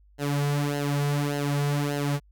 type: tone with flanger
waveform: sawtooth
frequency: 144 Hz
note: D3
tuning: 34 cents flat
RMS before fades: -26 dBFS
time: 0.18-2.2 s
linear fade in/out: 50 ms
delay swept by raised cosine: 0.84 to 3.34 ms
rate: 1.7 Hz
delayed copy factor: -0.75
effects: added 50 Hz sine -54 dBFS peak until 2.31 s